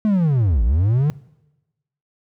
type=linear two-way sweep; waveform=triangle; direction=down then up; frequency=220 to 50.4 to 155.4 Hz; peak=-12 dBFS; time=0.05-1.1 s; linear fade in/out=0 ms; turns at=0.63 s; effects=noise-tail reverb RT60 1.0 s tail -22 dB re dry